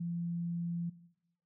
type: tone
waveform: sine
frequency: 171 Hz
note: F3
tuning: 36 cents flat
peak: -34 dBFS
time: 0-0.9 s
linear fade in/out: 10 ms
effects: noise-tail reverb RT60 0.9 s tail -18 dB re dry